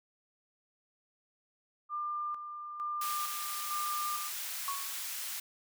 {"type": "tone with tremolo", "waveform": "sine", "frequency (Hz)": 1197, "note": "D6", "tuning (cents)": 33, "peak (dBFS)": -33, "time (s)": [1.89, 4.31], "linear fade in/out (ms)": 50, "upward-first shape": "square", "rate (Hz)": 1.1, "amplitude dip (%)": 55}
{"type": "high-pass noise", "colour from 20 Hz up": "white", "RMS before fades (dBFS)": -39, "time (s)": [3.01, 5.4], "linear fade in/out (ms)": 5, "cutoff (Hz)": 1200, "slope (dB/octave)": 12}
{"type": "tone with exponential decay", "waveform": "sine", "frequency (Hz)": 1108.7, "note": "C#6", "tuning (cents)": 0, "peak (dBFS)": -31, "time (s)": [4.68, 5.06], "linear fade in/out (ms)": 1, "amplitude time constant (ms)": 81}
{"effects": []}